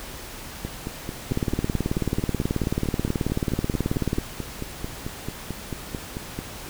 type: two click trains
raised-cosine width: 3 ms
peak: -16 / -10 dBFS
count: 27 / 54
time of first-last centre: 0.65-6.39 / 1.32-4.185 s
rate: 4.53 / 18.5 Hz
effects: pink hiss -38 dBFS RMS until 6.69 s